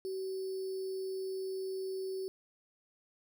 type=tone with sample-and-hold; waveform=sine; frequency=380.5 Hz; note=F#4; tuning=48 cents sharp; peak=-35 dBFS; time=0.05-2.28 s; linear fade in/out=0 ms; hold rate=4900 Hz; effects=none